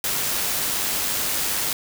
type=noise with amplitude modulation; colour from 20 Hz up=white; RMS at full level=-23 dBFS; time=0.04-1.73 s; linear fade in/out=2 ms; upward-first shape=sine; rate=99.1 Hz; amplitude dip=25%; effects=none